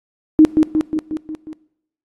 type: tone with echo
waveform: sine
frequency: 311.1 Hz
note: D#4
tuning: in tune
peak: -4 dBFS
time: 0.39-0.45 s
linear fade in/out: 0 ms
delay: 180 ms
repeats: 6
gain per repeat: -4 dB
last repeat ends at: 1.53 s
effects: noise-tail reverb RT60 0.8 s tail -21 dB re dry + AAC 32 kbps